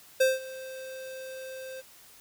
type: tone with ADSR envelope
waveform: square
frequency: 523.3 Hz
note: C5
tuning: in tune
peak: -19 dBFS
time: 0.2-1.82 s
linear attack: 10 ms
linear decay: 180 ms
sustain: -20 dB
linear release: 25 ms
effects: white hiss -54 dBFS RMS until 2.2 s